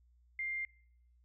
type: tone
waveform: sine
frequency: 2100 Hz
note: C7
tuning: 6 cents sharp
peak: -35 dBFS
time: 0.39-0.65 s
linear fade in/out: 2 ms
effects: noise-tail reverb RT60 0.7 s tail -25 dB re dry + added 60 Hz sine -64 dBFS peak until 1.24 s

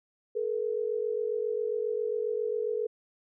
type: tone pair together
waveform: sine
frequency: 430 / 477.4 Hz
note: A4 / A#4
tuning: -40 / +41 cents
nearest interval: major second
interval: 181 cents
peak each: -30 / -31 dBFS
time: 0.35-2.87 s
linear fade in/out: 10 ms
effects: none

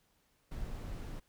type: noise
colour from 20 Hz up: brown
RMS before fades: -41 dBFS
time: 0.51-1.2 s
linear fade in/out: 10 ms
effects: pink hiss -73 dBFS RMS until 1.28 s

